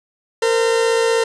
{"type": "tone pair together", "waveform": "40% pulse", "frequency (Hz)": [457, 513], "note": ["A#4", "C5"], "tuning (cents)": [-34, -34], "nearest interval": "major second", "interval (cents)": 200, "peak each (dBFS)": [-14, -21], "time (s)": [0.42, 1.24], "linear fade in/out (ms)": 5, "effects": ["resampled to 22050 Hz", "7-bit"]}